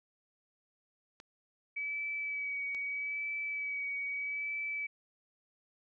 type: clicks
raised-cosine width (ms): 0.2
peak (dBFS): -32 / -31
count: 2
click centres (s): 1.201 / 2.748
type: tone with vibrato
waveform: sine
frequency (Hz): 2283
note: D7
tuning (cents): -50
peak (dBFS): -34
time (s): 1.76-4.87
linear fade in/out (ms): 10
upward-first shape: sine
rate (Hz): 0.79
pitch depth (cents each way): 22
effects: none